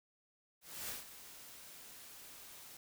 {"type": "noise with ADSR envelope", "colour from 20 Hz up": "white", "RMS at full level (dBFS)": -42, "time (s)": [0.61, 2.77], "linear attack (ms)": 280, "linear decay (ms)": 150, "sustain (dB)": -12, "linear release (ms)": 3, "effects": []}